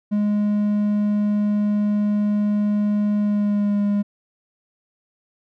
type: tone with pitch glide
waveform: triangle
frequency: 207.7 to 204.1 Hz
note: G#3 to G#3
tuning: 0 to -30 cents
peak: -15 dBFS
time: 0.11-4.03 s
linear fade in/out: 20 ms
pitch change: -30 cents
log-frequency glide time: 3.18-3.8 s
effects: none